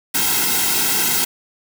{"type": "noise with comb filter", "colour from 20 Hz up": "white", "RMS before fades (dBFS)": -18, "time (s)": [0.14, 1.25], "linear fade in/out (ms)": 10, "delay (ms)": 1.7, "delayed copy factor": -1, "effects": []}